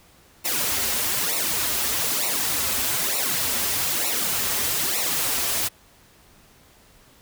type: noise with flanger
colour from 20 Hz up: white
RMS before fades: -24 dBFS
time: 0.44-5.69 s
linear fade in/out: 20 ms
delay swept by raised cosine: 0.61 to 6.61 ms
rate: 1.1 Hz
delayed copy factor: -0.8
effects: pink hiss -54 dBFS RMS until 7.21 s